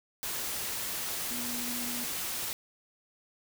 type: tone in noise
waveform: sine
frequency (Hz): 242.3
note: B3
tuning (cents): -33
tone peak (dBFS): -39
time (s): 1.31-2.04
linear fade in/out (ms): 0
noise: white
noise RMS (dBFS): -35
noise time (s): 0.23-2.53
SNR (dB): -7
effects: none